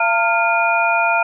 sine tone cluster, 681 / 907 / 1398 / 2436 Hz, F5 / A#5 / F6 / D#7, -44 / -48 / +1 / -37 cents, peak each -19 dBFS, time 0-1.23 s, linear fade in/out 5 ms, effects none

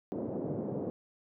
white band-pass noise, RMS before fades -36 dBFS, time 0.12-0.9 s, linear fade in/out 0 ms, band 120 to 510 Hz, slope 24 dB/octave, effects none

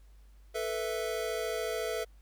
square chord, A suspended second, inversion none, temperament equal, 440 / 493.9 / 659.3 Hz, A4 / B4 / E5, 0 / 0 / 0 cents, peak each -36 / -38 / -37 dBFS, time 0.54-2.05 s, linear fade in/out 20 ms, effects added 50 Hz sine -53 dBFS peak until 2.21 s + pink hiss -70 dBFS RMS until 2.21 s

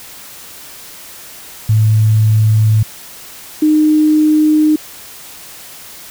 sine tone pair in turn, 108.8 / 306.6 Hz, A2 / D#4, -19 / -25 cents, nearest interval octave + tritone, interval 1794 cents, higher second, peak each -7 dBFS, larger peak neither, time 1.69-2.83 / 3.62-4.76 s, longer neither, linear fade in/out 5 ms, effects white hiss -34 dBFS RMS until 6.1 s

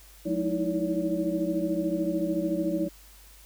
sine tone cluster, 179.7 / 211.4 / 313.2 / 326.8 / 569 Hz, F3 / G#3 / D#4 / E4 / C#5, +50 / +31 / +11 / -15 / +45 cents, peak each -33 / -37 / -29 / -30 / -32 dBFS, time 0.25-2.89 s, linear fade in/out 20 ms, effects added 50 Hz sine -52 dBFS peak until 3.45 s + white hiss -54 dBFS RMS until 3.45 s

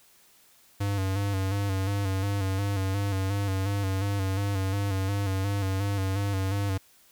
square tone with vibrato, 98 Hz, G2, in tune, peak -26 dBFS, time 0.8-6.78 s, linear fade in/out 10 ms, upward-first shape square, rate 2.8 Hz, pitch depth 43 cents each way, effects white hiss -59 dBFS RMS until 7.11 s

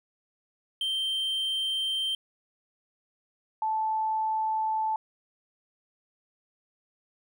triangle / sine tone pair in turn, 3136 / 875.2 Hz, G7 / A5, 0 / -9 cents, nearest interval octave + minor seventh, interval 2209 cents, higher first, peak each -25 dBFS, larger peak neither, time 0.81-2.15 / 3.62-4.96 s, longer neither, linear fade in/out 2 ms, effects none

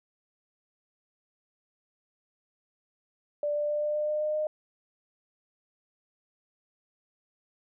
sine tone with pitch steps, 588 / 591.4 / 594.8 / 598.3 / 601.7 / 605.2 / 608.7 / 612.3 Hz, D5 / D5 / D5 / D5 / D5 / D#5 / D#5 / D#5, +2 / +12 / +22 / +32 / +42 / -48 / -38 / -28 cents, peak -26 dBFS, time 3.43-4.47 s, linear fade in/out 2 ms, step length 130 ms, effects none

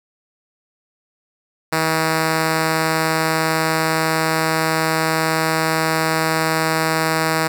5% pulse tone, 160.1 Hz, D#3, 50 cents sharp, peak -5 dBFS, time 1.72-7.48 s, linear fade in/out 10 ms, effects none

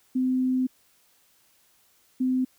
sine tone pair in turn, 256.8 / 256.8 Hz, C4 / C4, -32 / -32 cents, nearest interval unison, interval 0 cents, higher neither, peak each -21 dBFS, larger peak neither, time 0.15-0.67 / 2.2-2.45 s, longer first, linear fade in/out 10 ms, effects white hiss -63 dBFS RMS until 2.58 s

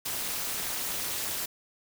white noise with amplitude modulation, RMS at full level -29 dBFS, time 0.05-1.46 s, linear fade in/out 10 ms, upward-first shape sine, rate 228 Hz, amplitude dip 85%, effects none

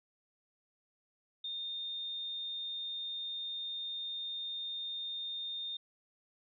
sine tone, 3645 Hz, A#7, 40 cents flat, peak -37 dBFS, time 1.44-5.77 s, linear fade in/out 5 ms, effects none

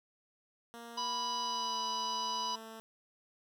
10% pulse tone with pitch glide, 233.9 to 223 Hz, A#3 to A3, +6 to +23 cents, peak -38 dBFS, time 0.74-2.8 s, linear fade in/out 0 ms, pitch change -83 cents, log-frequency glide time 1.41-1.84 s
harmonic tone, 987 Hz, B5, 1 cent flat, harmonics 1 / 3 / 4 / 5 / 6, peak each -35 / -42 / -45 / -41 / -46 dBFS, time 0.97-2.56 s, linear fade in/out 10 ms
effects none

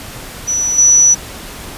sine tone with level steps, 5920 Hz, F#8, in tune, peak -13 / -5 dBFS, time 0.47-1.15 s, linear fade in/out 20 ms, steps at 0.78 s, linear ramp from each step 5 ms, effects pink hiss -30 dBFS RMS until 1.77 s + resampled to 32000 Hz

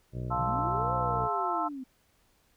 harmonic tone, 61.74 Hz, B1, in tune, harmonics 1 / 2 / 3 / 4 / 5 / 6 / 7 / 8 / 9 / 10, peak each -39 / -34 / -42 / -50 / -47 / -47 / -52 / -53 / -53 / -51 dBFS, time 0.12-1.29 s, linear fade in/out 50 ms
sine chord, F major seventh, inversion none, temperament equal with one note detuned, 698.5 / 880 / 1050.1 / 1318.5 Hz, F5 / A5 / C6 / E6, 0 / 0 / +6 / 0 cents, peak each -33 / -33 / -34 / -32 dBFS, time 0.3-1.69 s, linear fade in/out 20 ms
sine linear two-way sweep, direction up then down, 111.1 to 530 to 250.9 Hz, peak -36 dBFS, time 0.35-1.84 s, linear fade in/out 10 ms, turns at 0.94 s
effects pink hiss -68 dBFS RMS until 2.56 s

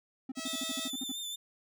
triangle tone bursts, 261.6 Hz, C4, in tune, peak -33 dBFS, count 11, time 0.29-1.119 s, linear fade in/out 5 ms, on 29 ms, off 51 ms
5% pulse tone, 649 Hz, E5, 27 cents flat, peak -27 dBFS, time 0.35-0.91 s, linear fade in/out 50 ms
sawtooth tone with vibrato, 3559 Hz, A7, 19 cents sharp, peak -34 dBFS, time 0.45-1.36 s, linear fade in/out 10 ms, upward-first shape sine, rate 5.7 Hz, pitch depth 33 cents each way
effects none

